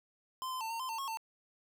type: tone with pitch steps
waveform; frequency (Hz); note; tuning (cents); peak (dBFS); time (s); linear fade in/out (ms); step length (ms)
square; 1036 / 1028 / 894 / 915 / 1034 / 901 / 1091 / 897; C6 / C6 / A5 / A#5 / C6 / A5 / C#6 / A5; -17 / -31 / +27 / -32 / -21 / +41 / -28 / +33; -37; 0.42-1.172; 0; 94
effects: none